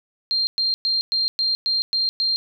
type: tone bursts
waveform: sine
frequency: 4186 Hz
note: C8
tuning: in tune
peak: -18 dBFS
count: 8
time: 0.31-2.36 s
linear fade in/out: 0 ms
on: 160 ms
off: 110 ms
effects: none